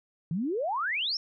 sine exponential sweep, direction up, 152.2 to 5590 Hz, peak -27 dBFS, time 0.31-1.17 s, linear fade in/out 2 ms, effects none

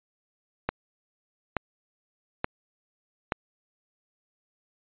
click train, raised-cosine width 0.5 ms, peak -10 dBFS, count 4, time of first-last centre 0.69-3.322 s, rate 1.14 Hz, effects resampled to 8000 Hz

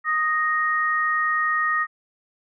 sine tone pair together, 1244.5 / 1864.6 Hz, D#6 / A#6, 0 / 0 cents, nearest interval perfect fifth, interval 700 cents, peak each -22 dBFS, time 0.04-1.87 s, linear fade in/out 50 ms, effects none

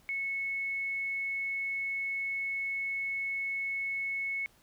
sine tone, 2200 Hz, C#7, 14 cents flat, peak -31 dBFS, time 0.09-4.46 s, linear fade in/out 0 ms, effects pink hiss -64 dBFS RMS until 4.62 s

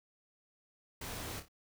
pink noise with echo, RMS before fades -43 dBFS, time 1.01-1.4 s, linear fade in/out 5 ms, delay 28 ms, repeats 3, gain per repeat -8 dB, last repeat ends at 1.484 s, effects none

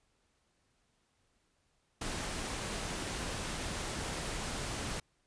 pink noise, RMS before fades -38 dBFS, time 2.01-5 s, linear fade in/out 5 ms, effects pink hiss -75 dBFS RMS until 5.26 s + resampled to 22050 Hz

